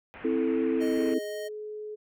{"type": "low-pass noise", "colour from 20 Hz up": "white", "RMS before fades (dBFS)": -46, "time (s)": [0.14, 1.14], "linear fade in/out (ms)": 0, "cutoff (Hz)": 2600, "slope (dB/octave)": 48}
{"type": "chord", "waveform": "sine", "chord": "A minor", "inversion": "first", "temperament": "equal", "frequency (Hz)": [261.6, 329.6, 440], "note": ["C4", "E4", "A4"], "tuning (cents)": [0, 0, 0], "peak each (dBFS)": -28, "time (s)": [0.24, 1.19], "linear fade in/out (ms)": 10}
{"type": "tone", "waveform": "square", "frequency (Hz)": 622.3, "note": "D#5", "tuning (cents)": 0, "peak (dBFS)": -36, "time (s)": [0.8, 1.49], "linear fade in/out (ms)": 20}
{"type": "tone with pitch glide", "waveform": "sine", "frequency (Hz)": [415.3, 424.8], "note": ["G#4", "G#4"], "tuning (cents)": [0, 39], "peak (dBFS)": -35, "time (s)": [0.97, 1.96], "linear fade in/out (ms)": 20, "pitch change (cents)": 39, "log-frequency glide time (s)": [1.24, 1.36]}
{"effects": []}